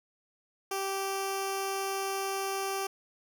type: tone with notch filter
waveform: 10% pulse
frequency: 389.5 Hz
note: G4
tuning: 11 cents flat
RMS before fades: -33 dBFS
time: 0.71-2.87 s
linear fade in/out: 5 ms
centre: 1800 Hz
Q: 1.4
effects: none